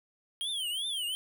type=tone with vibrato; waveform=square; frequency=3182 Hz; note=G7; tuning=25 cents sharp; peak=-32 dBFS; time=0.41-1.15 s; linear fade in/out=0 ms; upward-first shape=triangle; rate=2.7 Hz; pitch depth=230 cents each way; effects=none